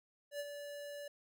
square tone with ADSR envelope, 578 Hz, D5, 28 cents flat, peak -38 dBFS, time 0.31-1.08 s, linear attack 87 ms, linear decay 40 ms, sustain -7 dB, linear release 4 ms, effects none

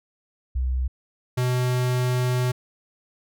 sine / square tone pair in turn, 63.8 / 125.41 Hz, C2 / B2, -43 / +27 cents, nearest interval octave, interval 1170 cents, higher second, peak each -21 dBFS, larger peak neither, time 0.55-0.88 / 1.37-2.52 s, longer second, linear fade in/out 10 ms, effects none

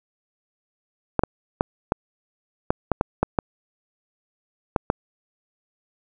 clicks, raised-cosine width 1 ms, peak -4 dBFS, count 11, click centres 1.193 / 1.236 / 1.609 / 1.921 / 2.705 / 2.917 / 3.011 / 3.23 / 3.388 / 4.762 / 4.901 s, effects none

